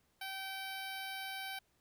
10% pulse tone with notch filter, 772 Hz, G5, 27 cents flat, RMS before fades -43 dBFS, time 0.21-1.59 s, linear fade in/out 5 ms, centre 6900 Hz, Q 1.6, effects pink hiss -75 dBFS RMS until 1.8 s

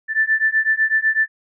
sine beating tone pair, 1760 / 1768 Hz, A6 / A6, 0 / +8 cents, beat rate 8 Hz, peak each -18 dBFS, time 0.08-1.28 s, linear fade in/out 50 ms, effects none

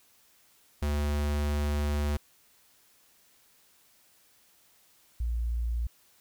square / sine tone pair in turn, 73.42 / 58.27 Hz, D2 / A#1, 0 / 0 cents, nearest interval major third, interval 400 cents, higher first, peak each -27 dBFS, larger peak neither, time 0.82-2.17 / 5.2-5.87 s, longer first, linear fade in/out 5 ms, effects white hiss -63 dBFS RMS until 6.2 s

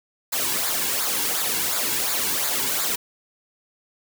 white noise with flanger, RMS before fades -24 dBFS, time 0.32-2.96 s, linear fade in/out 10 ms, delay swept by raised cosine 0.34 to 1.64 ms, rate 2.8 Hz, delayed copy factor -0.65, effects none

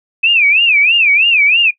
sine tone with vibrato, 2522 Hz, D#7, 23 cents sharp, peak -7 dBFS, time 0.23-1.71 s, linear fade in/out 10 ms, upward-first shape sine, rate 3.1 Hz, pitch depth 200 cents each way, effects noise-tail reverb RT60 0.1 s tail -19 dB re dry

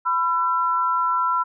sine tone pair together, 999 / 1348.6 Hz, B5 / E6, +20 / +39 cents, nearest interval perfect fourth, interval 519 cents, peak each -21 dBFS, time 0.05-1.44 s, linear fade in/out 20 ms, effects none

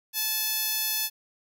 10% pulse tone with band-pass filter, 868 Hz, A5, 24 cents flat, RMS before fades -28 dBFS, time 0.13-1.1 s, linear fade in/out 50 ms, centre 12000 Hz, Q 1, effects none

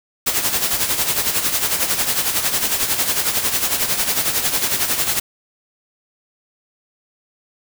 white noise with tremolo, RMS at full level -17 dBFS, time 0.26-5.2 s, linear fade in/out 10 ms, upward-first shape sine, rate 11 Hz, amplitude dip 60%, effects none

